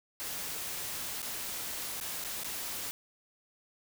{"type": "noise with dropouts", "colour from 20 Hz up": "white", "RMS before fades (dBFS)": -38, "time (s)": [0.2, 2.91], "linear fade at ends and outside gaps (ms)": 0, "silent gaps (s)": [[1.219, 1.227], [2.001, 2.011], [2.24, 2.247], [2.435, 2.445]], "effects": []}